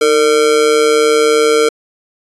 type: tone with amplitude modulation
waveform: square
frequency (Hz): 455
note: A#4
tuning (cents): -42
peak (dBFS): -6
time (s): 0.01-1.69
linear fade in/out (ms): 5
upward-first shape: sine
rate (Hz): 143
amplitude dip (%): 65
effects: resampled to 24000 Hz